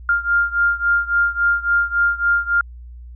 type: beating tone pair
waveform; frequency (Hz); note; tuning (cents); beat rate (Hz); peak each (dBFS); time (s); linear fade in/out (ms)
sine; 1400 / 1403.6; F6 / F6; +4 / +8; 3.6; -17 / -19; 0.09-2.61; 2
effects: added 60 Hz sine -34 dBFS peak until 3.15 s